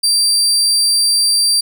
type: tone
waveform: 30% pulse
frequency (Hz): 4699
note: D8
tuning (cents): 0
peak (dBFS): -8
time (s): 0.03-1.61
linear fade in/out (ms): 10
effects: none